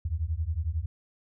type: beating tone pair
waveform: sine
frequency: 75.2 / 86.2 Hz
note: D2 / F2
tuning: +42 / -22 cents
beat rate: 11 Hz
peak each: -30 dBFS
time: 0.05-0.86 s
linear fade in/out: 5 ms
effects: none